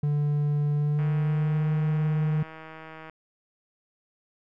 triangle tone with pitch glide, 146.83 to 153.07 Hz, D3 to D#3, 0 to -28 cents, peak -20 dBFS, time 0.03-2.43 s, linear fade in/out 5 ms, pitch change +72 cents, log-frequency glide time 0.73-1.68 s
click train, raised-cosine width 0.5 ms, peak -28 dBFS, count 336, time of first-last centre 0.99-3.097 s, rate 159 Hz
effects none

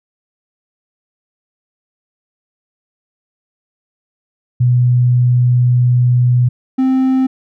sine / triangle tone pair in turn, 123.47 / 261.6 Hz, B2 / C4, 0 / 0 cents, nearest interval octave + minor second, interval 1300 cents, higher second, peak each -8 dBFS, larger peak neither, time 4.6-6.49 / 6.78-7.27 s, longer first, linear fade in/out 10 ms, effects none

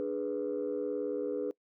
sine chord, G# diminished, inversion second, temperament equal, 293.7 / 415.3 / 493.9 Hz, D4 / G#4 / B4, 0 / 0 / 0 cents, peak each -36 / -34 / -34 dBFS, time 0-1.51 s, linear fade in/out 0 ms, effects noise-tail reverb RT60 0.1 s tail -23 dB re dry + tanh soft clip ceiling -25 dBFS

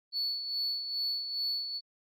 sine tone with tremolo, 4435 Hz, C#8, in tune, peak -27 dBFS, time 0.12-1.81 s, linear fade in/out 50 ms, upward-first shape sine, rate 2.4 Hz, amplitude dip 60%, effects tanh soft clip ceiling -27 dBFS + Opus 48 kbps

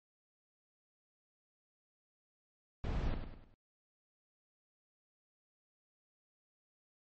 brown noise with echo, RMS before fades -36 dBFS, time 2.84-3.14 s, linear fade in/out 0 ms, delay 100 ms, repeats 4, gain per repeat -7 dB, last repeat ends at 3.54 s, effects low-pass 4000 Hz 12 dB/octave + MP3 32 kbps

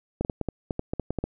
clicks, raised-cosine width 2 ms, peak -14 dBFS, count 12, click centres 0.21 / 0.249 / 0.298 / 0.413 / 0.487 / 0.708 / 0.794 / 0.935 / 0.997 / 1.106 / 1.187 / 1.24 s, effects none

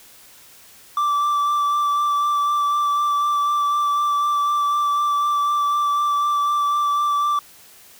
triangle tone with vibrato, 1168 Hz, D6, 10 cents flat, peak -15 dBFS, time 0.97-7.39 s, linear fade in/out 2 ms, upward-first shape sine, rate 4 Hz, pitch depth 14 cents each way, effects white hiss -47 dBFS RMS until 7.99 s

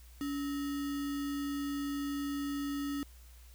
sine tone with sample-and-hold, 283.7 Hz, C#4, 40 cents sharp, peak -33 dBFS, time 0.21-3.03 s, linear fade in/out 0 ms, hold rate 1575 Hz, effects added 60 Hz sine -52 dBFS peak until 3.54 s + white hiss -62 dBFS RMS until 3.54 s

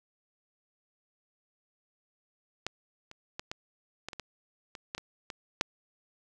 clicks, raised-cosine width 0.2 ms, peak -15 / -29 / -19 / -19 / -20 / -24 / -21 / -25 / -17 / -23 / -21 / -8 dBFS, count 12, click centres 2.666 / 3.114 / 3.395 / 3.515 / 4.086 / 4.132 / 4.197 / 4.752 / 4.949 / 4.98 / 5.302 / 5.611 s, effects none

